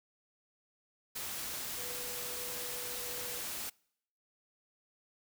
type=tone in noise; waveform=sine; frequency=489.8 Hz; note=B4; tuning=14 cents flat; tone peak=-48 dBFS; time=1.77-3.4 s; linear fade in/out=10 ms; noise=white; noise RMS=-40 dBFS; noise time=1.15-3.7 s; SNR=-11 dB; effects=noise-tail reverb RT60 0.7 s tail -26 dB re dry